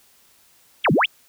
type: exponential two-way sweep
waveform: sine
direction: down then up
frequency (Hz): 3729 to 128.6 to 3729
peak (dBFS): -14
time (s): 0.84-1.06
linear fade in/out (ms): 10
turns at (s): 0.92
effects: white hiss -56 dBFS RMS until 1.28 s